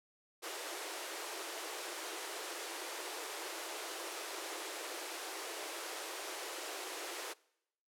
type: high-pass noise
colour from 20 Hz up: pink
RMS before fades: -43 dBFS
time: 0.42-7.34 s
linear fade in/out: 20 ms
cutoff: 320 Hz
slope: 96 dB/octave
effects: noise-tail reverb RT60 0.8 s tail -23 dB re dry + low-pass 12000 Hz 12 dB/octave